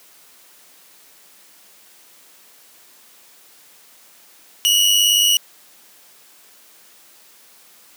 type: tone pair together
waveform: sawtooth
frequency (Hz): 2868 / 2966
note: F7 / F#7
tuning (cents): +45 / +4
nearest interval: minor second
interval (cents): 59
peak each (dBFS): -12 / -13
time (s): 4.65-5.37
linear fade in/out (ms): 0
effects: white hiss -49 dBFS RMS until 7.96 s + high-pass 200 Hz 12 dB/octave